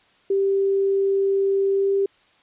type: tone with pitch glide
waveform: sine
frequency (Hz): 392 to 394.3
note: G4 to G4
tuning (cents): 0 to +10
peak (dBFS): -17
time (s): 0.3-2.06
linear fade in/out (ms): 5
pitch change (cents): +10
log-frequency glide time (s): 1.72-1.94
effects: white hiss -58 dBFS RMS until 2.42 s + resampled to 8000 Hz